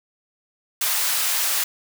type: high-pass noise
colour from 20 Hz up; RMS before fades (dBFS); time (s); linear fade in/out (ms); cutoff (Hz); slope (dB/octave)
white; -22; 0.81-1.64; 5; 810; 12
effects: none